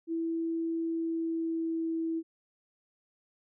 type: tone with pitch glide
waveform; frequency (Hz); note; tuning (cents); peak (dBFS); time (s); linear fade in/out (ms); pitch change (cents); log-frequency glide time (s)
sine; 329.6 to 326.8; E4 to E4; 0 to -15; -29; 0.07-2.23; 50; -15; 0.81-1.94
effects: none